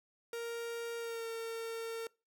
45% pulse tone with pitch glide, 466.2 to 455.8 Hz, A#4 to A#4, 0 to -39 cents, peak -38 dBFS, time 0.33-2.07 s, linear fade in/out 2 ms, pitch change -39 cents, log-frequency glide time 0.98-1.27 s, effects noise-tail reverb RT60 0.3 s tail -24 dB re dry

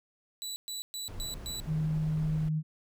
25% pulse tone bursts, 3951 Hz, B7, in tune, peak -32 dBFS, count 5, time 0.42-1.6 s, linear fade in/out 0 ms, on 140 ms, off 120 ms
brown noise, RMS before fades -41 dBFS, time 1.08-2.49 s, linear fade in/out 5 ms
sine tone, 155.56 Hz, D#3, in tune, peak -27 dBFS, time 1.66-2.63 s, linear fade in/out 50 ms
effects none

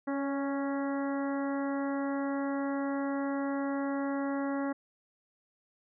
harmonic tone with a mistuned harmonic, 277.2 Hz, C#4, in tune, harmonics 1 / 2 / 3 / 4 / 5 / 6 / 7, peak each -31 / -37 / -41 / -43 / -45 / -47 / -48 dBFS, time 0.07-4.73 s, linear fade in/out 10 ms, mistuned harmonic 2, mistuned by +15 cents, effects none

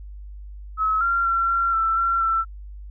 sine tone with pitch steps, 1289 / 1379 / 1360 / 1369 / 1333 / 1362 / 1337 Hz, E6 / F6 / F6 / F6 / E6 / F6 / E6, -39 / -22 / -46 / -35 / +19 / -44 / +24 cents, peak -18 dBFS, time 0.77-2.45 s, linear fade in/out 50 ms, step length 240 ms, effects added 50 Hz sine -35 dBFS peak until 2.9 s

